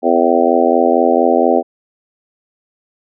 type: harmonic tone with a mistuned harmonic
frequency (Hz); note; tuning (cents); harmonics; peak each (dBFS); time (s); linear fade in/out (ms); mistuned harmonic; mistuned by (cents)
84.3; E2; +39; 3 / 4 / 5 / 6 / 7 / 8 / 9; -17 / -17 / -17 / -17 / -17 / -17 / -17; 0.02-1.63; 50; 9; +22
effects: none